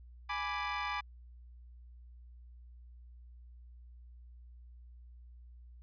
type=chord; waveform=25% pulse; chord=G# diminished; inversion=none; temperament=equal; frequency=830.6 / 987.8 / 1174.7 Hz; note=G#5 / B5 / D6; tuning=0 / 0 / 0 cents; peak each=-36 / -36 / -34 dBFS; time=0.29-1.01 s; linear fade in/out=10 ms; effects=added 60 Hz sine -51 dBFS peak until 5.82 s + resampled to 11025 Hz